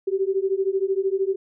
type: beating tone pair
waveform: sine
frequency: 379.9 / 392.9 Hz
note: F#4 / G4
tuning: +46 / +4 cents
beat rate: 13 Hz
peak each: -23 dBFS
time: 0.07-1.36 s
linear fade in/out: 10 ms
effects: none